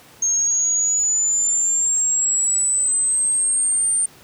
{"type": "exponential sweep", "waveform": "sine", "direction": "up", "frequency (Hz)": [6450, 8940], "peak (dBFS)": -16, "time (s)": [0.22, 4.06], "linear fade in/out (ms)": 5, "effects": ["pink hiss -47 dBFS RMS until 4.23 s", "high-pass 100 Hz 12 dB/octave"]}